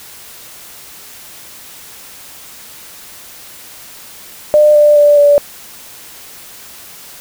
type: tone with pitch steps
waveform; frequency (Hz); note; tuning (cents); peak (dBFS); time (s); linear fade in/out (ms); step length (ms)
sine; 600 / 592.8 / 585.6 / 578.6; D5 / D5 / D5 / D5; +37 / +16 / -5 / -26; -4; 4.54-5.38; 0; 210
effects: white hiss -35 dBFS RMS until 7.2 s